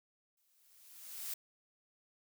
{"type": "noise with exponential growth", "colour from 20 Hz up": "blue", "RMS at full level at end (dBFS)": -39, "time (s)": [0.37, 1.34], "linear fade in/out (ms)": 5, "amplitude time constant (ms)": 210, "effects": []}